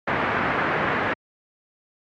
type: low-pass noise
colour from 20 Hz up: white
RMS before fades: -23 dBFS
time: 0.07-1.14 s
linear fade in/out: 10 ms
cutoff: 1900 Hz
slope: 24 dB/octave
effects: high-pass 100 Hz 12 dB/octave + MP3 64 kbps